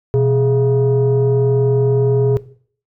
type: tone pair together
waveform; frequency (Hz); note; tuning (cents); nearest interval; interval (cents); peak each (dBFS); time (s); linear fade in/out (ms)
sine; 124.65 / 415.3; B2 / G#4; +16 / 0; octave + major sixth; 2084; -12; 0.14-2.37; 0
effects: noise-tail reverb RT60 0.5 s tail -18 dB re dry + tanh soft clip ceiling -8 dBFS